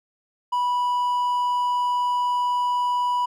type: tone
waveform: triangle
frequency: 982 Hz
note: B5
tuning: 10 cents flat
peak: -18 dBFS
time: 0.52-3.26 s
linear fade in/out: 10 ms
effects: none